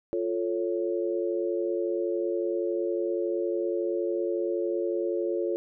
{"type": "chord", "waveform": "sine", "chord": "F augmented", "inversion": "none", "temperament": "equal", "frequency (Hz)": [349.2, 440, 554.4], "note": ["F4", "A4", "C#5"], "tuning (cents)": [0, 0, 0], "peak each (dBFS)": [-28, -31, -32], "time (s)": [0.13, 5.56], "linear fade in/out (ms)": 0, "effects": []}